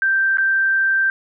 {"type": "tone with dropouts", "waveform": "sine", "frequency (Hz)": 1568, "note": "G6", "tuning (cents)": 0, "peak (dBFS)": -14, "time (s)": [0.02, 1.1], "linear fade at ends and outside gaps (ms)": 1, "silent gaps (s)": [0.372, 0.383], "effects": []}